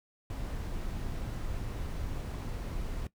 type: noise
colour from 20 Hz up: brown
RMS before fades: -36 dBFS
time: 0.3-3.07 s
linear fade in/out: 2 ms
effects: noise-tail reverb RT60 0.1 s tail -18 dB re dry